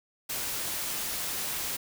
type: noise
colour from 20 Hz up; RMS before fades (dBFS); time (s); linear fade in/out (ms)
white; -33; 0.29-1.77; 10
effects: none